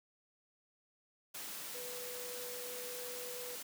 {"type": "tone in noise", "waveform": "sine", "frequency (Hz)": 493.9, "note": "B4", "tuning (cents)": 0, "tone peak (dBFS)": -46, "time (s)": [1.74, 3.56], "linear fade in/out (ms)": 10, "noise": "white", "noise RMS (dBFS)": -45, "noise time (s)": [1.34, 3.63], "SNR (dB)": -4, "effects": ["high-pass 150 Hz 12 dB/octave"]}